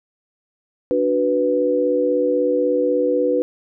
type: chord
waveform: sine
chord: B minor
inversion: first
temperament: equal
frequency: 293.7 / 370 / 493.9 Hz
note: D4 / F#4 / B4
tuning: 0 / 0 / 0 cents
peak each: -22 / -23 / -17 dBFS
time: 0.91-3.42 s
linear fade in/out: 0 ms
effects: none